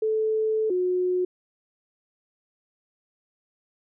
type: tone pair in turn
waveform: sine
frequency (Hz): 436.7 / 363.5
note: A4 / F#4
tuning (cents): -13 / -31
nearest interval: minor third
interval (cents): 318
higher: first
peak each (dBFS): -21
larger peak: neither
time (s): 0.02-0.7 / 0.7-1.25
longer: first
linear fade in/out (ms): 5
effects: none